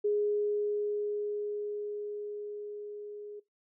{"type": "tone with level ramp", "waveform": "sine", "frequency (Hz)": 415.3, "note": "G#4", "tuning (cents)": 0, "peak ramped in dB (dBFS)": [-25, -41], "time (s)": [0.04, 3.4], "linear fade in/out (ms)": 10, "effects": ["noise-tail reverb RT60 0.2 s tail -21 dB re dry"]}